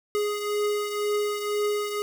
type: beating tone pair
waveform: square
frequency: 415.3 / 417.3 Hz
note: G#4 / G#4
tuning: 0 / +8 cents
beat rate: 2 Hz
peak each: -26 / -33 dBFS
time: 0.15-2.02 s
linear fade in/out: 0 ms
effects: none